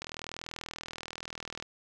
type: click train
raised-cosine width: 0.2 ms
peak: -21 dBFS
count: 66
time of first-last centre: 0.02-1.625 s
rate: 40.5 Hz
effects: none